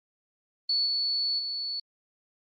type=tone with level steps; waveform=sine; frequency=4435 Hz; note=C#8; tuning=in tune; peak=-23 / -25 / -30 dBFS; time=0.69-1.8 s; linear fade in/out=5 ms; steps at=0.85 / 1.38 s; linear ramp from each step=20 ms; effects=Opus 32 kbps